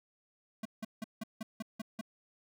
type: tone bursts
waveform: square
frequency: 220 Hz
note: A3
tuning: in tune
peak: -37 dBFS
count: 8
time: 0.63-2.012 s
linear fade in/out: 5 ms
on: 24 ms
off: 170 ms
effects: none